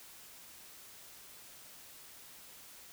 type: silence
effects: white hiss -54 dBFS RMS until 2.92 s